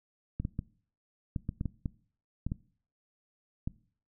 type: clicks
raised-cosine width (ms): 5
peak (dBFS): -20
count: 11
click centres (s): 0.4 / 0.451 / 0.591 / 1.362 / 1.491 / 1.611 / 1.657 / 1.858 / 2.466 / 2.519 / 3.675
effects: noise-tail reverb RT60 0.5 s tail -21 dB re dry